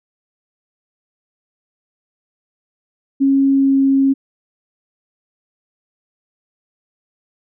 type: tone with pitch glide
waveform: sine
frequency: 273.2 to 271.5 Hz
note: C#4 to C#4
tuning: -25 to -36 cents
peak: -10 dBFS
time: 3.2-4.14 s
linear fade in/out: 20 ms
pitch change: -11 cents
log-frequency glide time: 3.51-3.78 s
effects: none